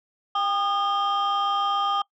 sine tone cluster, 798 / 1223 / 3177 Hz, G5 / D#6 / G7, +31 / -30 / +23 cents, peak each -24 / -22 / -29 dBFS, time 0.35-2.02 s, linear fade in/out 5 ms, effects noise-tail reverb RT60 0.1 s tail -24 dB re dry + tanh soft clip ceiling -17 dBFS

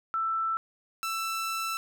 sine / sawtooth tone pair in turn, 1328 / 1328 Hz, E6 / E6, +12 / +12 cents, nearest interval unison, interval 0 cents, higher neither, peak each -26 dBFS, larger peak neither, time 0.14-0.57 / 1.03-1.77 s, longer second, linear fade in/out 0 ms, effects none

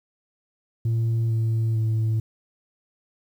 sine tone with pitch steps, 114.2 / 112.5 / 110.82 Hz, A#2 / A2 / A2, -35 / +39 / +13 cents, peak -17 dBFS, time 0.85-2.2 s, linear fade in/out 5 ms, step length 450 ms, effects tanh soft clip ceiling -19 dBFS + 9-bit

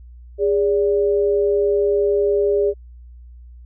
sine tone pair together, 408.5 / 577.7 Hz, G#4 / D5, -29 / -29 cents, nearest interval tritone, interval 600 cents, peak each -15 / -22 dBFS, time 0.38-2.74 s, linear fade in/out 50 ms, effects added 60 Hz sine -38 dBFS peak until 3.65 s

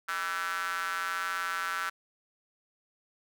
square tone with high-pass filter, 89.3 Hz, F2, 39 cents sharp, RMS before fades -33 dBFS, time 0.08-1.9 s, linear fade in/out 10 ms, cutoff 1400 Hz, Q 5.6, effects none

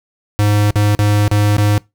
square tone with dropouts, 103.83 Hz, G#2, in tune, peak -11 dBFS, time 0.39-1.78 s, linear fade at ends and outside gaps 0 ms, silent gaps 0.707-0.757 / 0.95-0.991 / 1.28-1.314 / 1.567-1.582 s, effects noise-tail reverb RT60 0.2 s tail -23 dB re dry

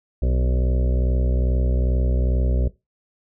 harmonic tone with a mistuned harmonic, 62.4 Hz, B1, 19 cents sharp, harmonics 1 / 2 / 3 / 4 / 6 / 7 / 8 / 9 / 10, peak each -18 / -28 / -32 / -34 / -34 / -37 / -37 / -36 / -41 dBFS, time 0.22-2.68 s, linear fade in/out 5 ms, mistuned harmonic 4, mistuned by +50 cents, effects noise-tail reverb RT60 0.2 s tail -17 dB re dry

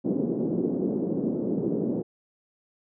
pink band-pass noise, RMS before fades -27 dBFS, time 0.04-2.03 s, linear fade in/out 20 ms, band 200 to 400 Hz, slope 24 dB/octave, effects none

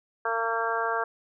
harmonic tone, 228.1 Hz, A#3, 37 cents flat, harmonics 2 / 3 / 4 / 5 / 6 / 7, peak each -32 / -32 / -32 / -32 / -32 / -32 dBFS, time 0.25-1.04 s, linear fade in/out 5 ms, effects none

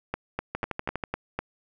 two click trains, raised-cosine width 0.5 ms, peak -14 / -13 dBFS, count 7 / 6, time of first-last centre 0.55-1.038 / 0.14-1.39 s, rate 12.3 / 4 Hz, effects none

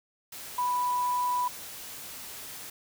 sine tone in noise, 987.8 Hz, B5, in tune, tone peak -25 dBFS, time 0.58-1.48 s, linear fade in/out 5 ms, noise white, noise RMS -42 dBFS, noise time 0.32-2.7 s, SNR +14 dB, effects none

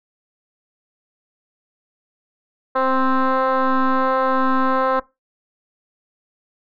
sine tone with frequency modulation, 523.3 Hz, C5, in tune, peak -13 dBFS, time 2.75-5 s, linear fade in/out 10 ms, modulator 262 Hz, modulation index 3.3, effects noise-tail reverb RT60 0.2 s tail -18 dB re dry + tanh soft clip ceiling -12 dBFS

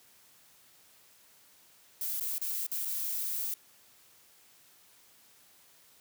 violet noise with dropouts, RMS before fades -34 dBFS, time 2.01-3.54 s, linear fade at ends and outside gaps 2 ms, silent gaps 2.199-2.208 / 2.382-2.414 / 2.666-2.715 / 2.85-2.854 s, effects white hiss -61 dBFS RMS until 6 s + high-pass 60 Hz 12 dB/octave

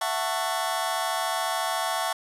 sawtooth chord, F# minor seventh, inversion third, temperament just, 666 / 740 / 888 / 1110 Hz, E5 / F#5 / A5 / C#6, +18 / 0 / +16 / +2 cents, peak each -27 dBFS, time 0.01-2.13 s, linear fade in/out 5 ms, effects resampled to 32000 Hz

